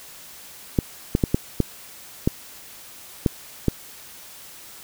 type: clicks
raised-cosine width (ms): 3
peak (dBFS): -4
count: 8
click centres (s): 0.788 / 1.151 / 1.238 / 1.345 / 1.603 / 2.275 / 3.262 / 3.683
effects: white hiss -43 dBFS RMS until 4.83 s